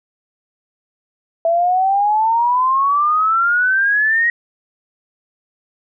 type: exponential sweep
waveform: sine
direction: up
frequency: 659.3 to 1902 Hz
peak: -12 dBFS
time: 1.45-4.3 s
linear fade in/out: 2 ms
effects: none